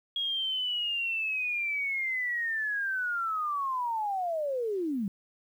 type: linear sweep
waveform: sine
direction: down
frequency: 3300 to 185 Hz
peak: -28 dBFS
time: 0.16-5.08 s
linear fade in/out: 2 ms
effects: 10-bit